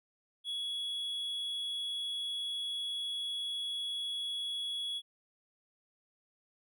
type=tone; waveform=triangle; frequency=3362 Hz; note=G#7; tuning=20 cents sharp; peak=-33 dBFS; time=0.44-5.02 s; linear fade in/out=50 ms; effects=none